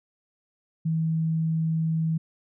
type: tone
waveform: sine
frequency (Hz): 161.2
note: E3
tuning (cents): -38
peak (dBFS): -22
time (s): 0.85-2.18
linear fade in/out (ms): 10
effects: none